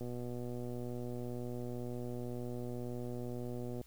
click train, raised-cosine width 2 ms, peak -30 dBFS, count 465, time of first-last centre 0.01-3.813 s, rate 122 Hz, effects added 58 Hz sine -61 dBFS peak until 3.86 s + white hiss -65 dBFS RMS until 3.86 s

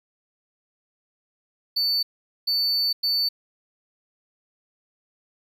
triangle tone bursts at uneven times, 4500 Hz, C#8, 25 cents sharp, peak -19 dBFS, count 3, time 1.76-2.03 / 2.47-2.93 / 3.03-3.29 s, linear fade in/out 10 ms, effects 10-bit

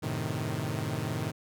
sawtooth chord, F# diminished seventh, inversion none, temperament equal, 92.5 / 110 / 130.81 / 155.56 Hz, F#2 / A2 / C3 / Eb3, 0 / 0 / 0 / 0 cents, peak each -37 / -31 / -32 / -31 dBFS, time 0.02-1.32 s, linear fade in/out 20 ms, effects none

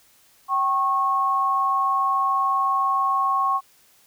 sine tone pair together, 773 / 1093.2 Hz, G5 / C#6, -24 / -24 cents, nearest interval tritone, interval 600 cents, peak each -26 / -19 dBFS, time 0.48-3.61 s, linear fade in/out 50 ms, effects white hiss -57 dBFS RMS until 4.06 s

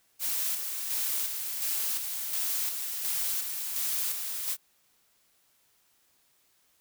blue noise with tremolo, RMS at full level -30 dBFS, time 0.19-4.57 s, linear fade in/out 50 ms, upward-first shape square, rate 1.4 Hz, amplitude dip 40%, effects white hiss -68 dBFS RMS until 6.8 s

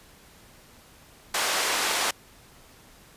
pink band-pass noise, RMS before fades -26 dBFS, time 1.34-2.11 s, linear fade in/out 5 ms, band 670 to 10000 Hz, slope 12 dB/octave, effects pink hiss -53 dBFS RMS until 3.16 s + resampled to 32000 Hz

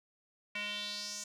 square tone with band-pass filter sweep, 207 Hz, G#3, 5 cents flat, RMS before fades -40 dBFS, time 0.55-1.24 s, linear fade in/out 5 ms, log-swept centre 2400 to 6800 Hz, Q 3.7, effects none

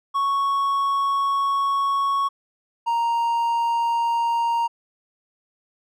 triangle tone pair in turn, 1108.7 / 932.3 Hz, C#6 / A#5, 0 / 0 cents, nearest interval minor third, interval 300 cents, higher first, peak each -17 dBFS, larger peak neither, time 0.14-2.29 / 2.86-4.68 s, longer first, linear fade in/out 20 ms, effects none

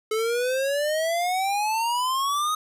square exponential sweep, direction up, 430 to 1262 Hz, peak -23 dBFS, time 0.11-2.55 s, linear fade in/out 5 ms, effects resampled to 32000 Hz + 9-bit

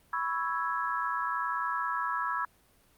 sine chord, C# minor seventh, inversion third, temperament equal, 987.8 / 1108.7 / 1318.5 / 1661.2 Hz, B5 / C#6 / E6 / G#6, 0 / 0 / 0 / 0 cents, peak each -34 / -35 / -33 / -35 dBFS, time 0.13-2.45 s, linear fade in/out 2 ms, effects pink hiss -64 dBFS RMS until 2.97 s + Opus 32 kbps

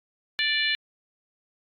harmonic tone, 587.3 Hz, D5, in tune, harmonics 3 / 4 / 5 / 6 / 7, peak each -27 / -28 / -29 / -30 / -30 dBFS, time 0.39-0.75 s, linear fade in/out 0 ms, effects AAC 48 kbps

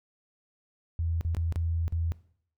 sine tone with dropouts, 83 Hz, E2, 12 cents sharp, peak -26 dBFS, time 0.99-2.12 s, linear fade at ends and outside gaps 0 ms, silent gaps 1.21-1.249 / 1.348-1.368 / 1.524-1.559 / 1.88-1.924 s, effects noise-tail reverb RT60 0.6 s tail -19 dB re dry

